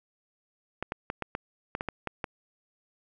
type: clicks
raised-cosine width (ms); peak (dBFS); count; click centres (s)
0.5; -16; 10; 0.826 / 0.921 / 1.101 / 1.223 / 1.351 / 1.751 / 1.809 / 1.887 / 2.073 / 2.242
effects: none